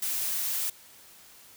blue noise, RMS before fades -30 dBFS, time 0.02-0.7 s, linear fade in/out 5 ms, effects white hiss -53 dBFS RMS until 1.56 s

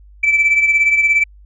sine beating tone pair, 2318 / 2335 Hz, D7 / D7, -23 / -11 cents, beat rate 17 Hz, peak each -10 / -17 dBFS, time 0.23-1.24 s, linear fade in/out 10 ms, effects tanh soft clip ceiling -6 dBFS + added 50 Hz sine -40 dBFS peak until 1.45 s

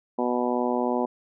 harmonic tone, 123 Hz, B2, 7 cents flat, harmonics 2 / 3 / 4 / 5 / 6 / 7 / 8, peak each -27 / -29 / -30 / -31 / -32 / -32 / -33 dBFS, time 0.18-1.06 s, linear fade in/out 10 ms, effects none

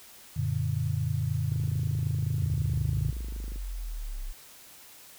sine chord, Gb augmented, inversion none, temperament equal with one note detuned, 92.5 / 116.54 / 145.82 Hz, Gb2 / Bb2 / D3, 0 / 0 / -12 cents, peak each -31 / -30 / -30 dBFS, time 0.36-3.11 s, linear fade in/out 10 ms
click train, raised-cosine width 3 ms, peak -32 dBFS, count 53, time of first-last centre 1.52-3.559 s, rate 25.5 Hz
sine exponential sweep, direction down, 85.4 to 31.71 Hz, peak -32 dBFS, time 2.4-4.33 s, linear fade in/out 20 ms
effects white hiss -51 dBFS RMS until 5.18 s

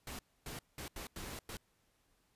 pink noise bursts at uneven times, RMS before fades -45 dBFS, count 6, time 0.07-0.19 / 0.46-0.59 / 0.78-0.88 / 0.96-1.07 / 1.16-1.39 / 1.49-1.57 s, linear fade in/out 2 ms, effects pink hiss -75 dBFS RMS until 2.35 s + resampled to 32000 Hz

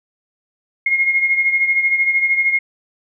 sine beating tone pair, 2146 / 2159 Hz, C7 / C#7, +43 / -46 cents, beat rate 13 Hz, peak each -14 / -21 dBFS, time 0.86-2.59 s, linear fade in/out 5 ms, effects none

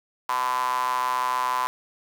sawtooth tone with high-pass filter, 126.5 Hz, B2, 42 cents sharp, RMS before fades -25 dBFS, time 0.29-1.67 s, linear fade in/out 0 ms, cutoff 1000 Hz, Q 9, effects 9-bit

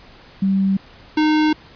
sine / square tone pair in turn, 193.7 / 307.5 Hz, G3 / D#4, -20 / -20 cents, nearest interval minor sixth, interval 800 cents, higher second, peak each -14 dBFS, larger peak neither, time 0.42-0.77 / 1.17-1.53 s, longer second, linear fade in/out 5 ms, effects pink hiss -45 dBFS RMS until 1.75 s + resampled to 11025 Hz

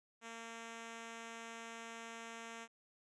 5% pulse tone, 229.1 Hz, A#3, 30 cents flat, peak -36 dBFS, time 0.21-2.68 s, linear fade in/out 50 ms, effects resampled to 22050 Hz

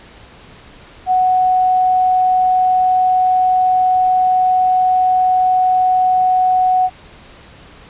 sine tone, 740 Hz, F#5, in tune, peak -10 dBFS, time 1.06-6.9 s, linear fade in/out 50 ms, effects pink hiss -41 dBFS RMS until 7.89 s + resampled to 8000 Hz

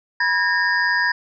sine tone cluster, 972 / 1643 / 1827 / 4906 Hz, B5 / G#6 / A#6 / D#8, -28 / -19 / -35 / -25 cents, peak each -24 / -20 / -20 / -29 dBFS, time 0.2-1.12 s, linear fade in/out 5 ms, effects none

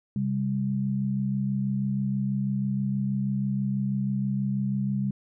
sine tone pair together, 133.4 / 199.6 Hz, C3 / G3, +34 / +32 cents, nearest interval perfect fifth, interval 698 cents, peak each -28 / -26 dBFS, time 0.16-5.11 s, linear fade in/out 2 ms, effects none

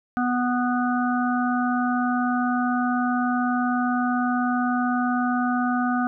harmonic tone, 246.9 Hz, B3, in tune, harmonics 1 / 3 / 5 / 6, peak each -22 / -27 / -29 / -30 dBFS, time 0.17-6.07 s, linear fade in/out 0 ms, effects none

